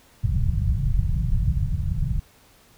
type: low-pass noise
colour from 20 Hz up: pink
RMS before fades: -22 dBFS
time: 0.23-2.2 s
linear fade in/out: 10 ms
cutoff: 160 Hz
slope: 48 dB/octave
effects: pink hiss -55 dBFS RMS until 2.77 s